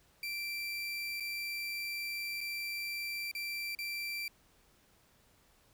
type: tone with dropouts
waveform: 30% pulse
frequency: 2349 Hz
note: D7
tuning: in tune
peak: -34 dBFS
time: 0.23-4.28 s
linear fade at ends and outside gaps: 2 ms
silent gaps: 1.2-1.205 / 2.407-2.411 / 3.314-3.35 / 3.75-3.788 s
effects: pink hiss -67 dBFS RMS until 5.73 s